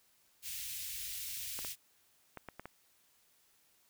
white band-stop noise, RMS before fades -42 dBFS, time 0.42-1.76 s, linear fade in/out 50 ms, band 110 to 2200 Hz, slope 24 dB/octave
clicks, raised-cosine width 0.5 ms, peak -29 dBFS, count 6, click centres 1.59 / 1.648 / 2.373 / 2.487 / 2.596 / 2.656 s
effects white hiss -70 dBFS RMS until 3.89 s

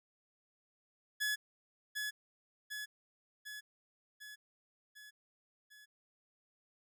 sawtooth tone with echo, 1700 Hz, G#6, 40 cents sharp, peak -29 dBFS, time 1.2-1.36 s, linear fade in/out 20 ms, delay 750 ms, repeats 6, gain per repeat -4 dB, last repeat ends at 5.86 s, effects none

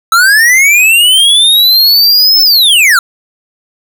square linear two-way sweep, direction up then down, 1303 to 5300 to 1303 Hz, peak -4 dBFS, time 0.12-2.99 s, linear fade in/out 2 ms, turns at 2.42 s, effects none

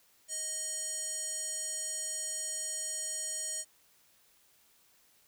square tone with band-pass filter, 624 Hz, D#5, 5 cents sharp, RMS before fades -37 dBFS, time 0.28-3.65 s, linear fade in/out 50 ms, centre 7600 Hz, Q 8.3, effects white hiss -66 dBFS RMS until 5.27 s

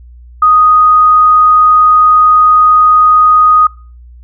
sine tone, 1244.5 Hz, D#6, in tune, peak -3 dBFS, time 0.42-3.67 s, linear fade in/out 5 ms, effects noise-tail reverb RT60 0.4 s tail -25 dB re dry + added 60 Hz sine -32 dBFS peak until 4.23 s

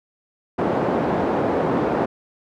pink band-pass noise, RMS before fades -21 dBFS, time 0.58-2.06 s, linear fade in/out 10 ms, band 250 to 760 Hz, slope 12 dB/octave, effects none

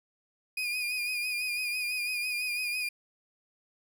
35% pulse tone with vibrato, 2458 Hz, D#7, 22 cents flat, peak -28 dBFS, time 0.57-2.89 s, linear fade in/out 5 ms, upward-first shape sine, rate 6 Hz, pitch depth 43 cents each way, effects none

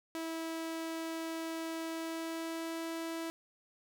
sawtooth tone with pitch glide, 326.1 to 328.7 Hz, E4 to E4, -19 to -5 cents, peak -33 dBFS, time 0.15-3.3 s, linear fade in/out 0 ms, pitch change +14 cents, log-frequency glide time 1.9-2.85 s, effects none

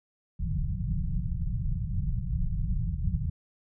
pink low-pass noise, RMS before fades -29 dBFS, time 0.39-3.3 s, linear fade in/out 5 ms, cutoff 180 Hz, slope 96 dB/octave, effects none

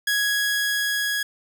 sawtooth tone with level ramp, 1664 Hz, G#6, 3 cents sharp, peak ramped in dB -16 to -19 dBFS, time 0.07-1.23 s, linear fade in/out 5 ms, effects none

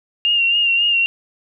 sine tone with vibrato, 2794 Hz, F7, in tune, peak -13 dBFS, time 0.25-1.06 s, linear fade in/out 0 ms, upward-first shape sine, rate 3.7 Hz, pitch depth 39 cents each way, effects none

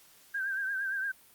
sine tone with vibrato, 1578 Hz, G6, 11 cents sharp, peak -30 dBFS, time 0.34-1.12 s, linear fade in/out 10 ms, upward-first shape triangle, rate 8.7 Hz, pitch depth 71 cents each way, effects white hiss -59 dBFS RMS until 1.34 s + Opus 48 kbps

